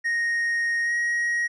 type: tone with pitch glide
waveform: triangle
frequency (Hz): 1864.7 to 1890.7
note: A#6 to A#6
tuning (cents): 0 to +24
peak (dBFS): -20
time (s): 0.04-1.48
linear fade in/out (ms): 20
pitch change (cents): +24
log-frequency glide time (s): 0.83-0.93
effects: resampled to 22050 Hz